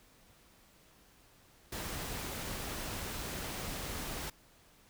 pink noise, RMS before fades -40 dBFS, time 1.72-4.3 s, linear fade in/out 5 ms, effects pink hiss -63 dBFS RMS until 4.89 s

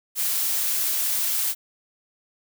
blue noise, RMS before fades -24 dBFS, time 0.15-1.55 s, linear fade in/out 50 ms, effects none

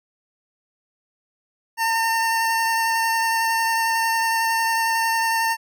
25% pulse tone with vibrato, 907 Hz, A#5, 48 cents flat, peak -15 dBFS, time 1.77-5.57 s, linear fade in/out 50 ms, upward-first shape sine, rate 11 Hz, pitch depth 11 cents each way, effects none

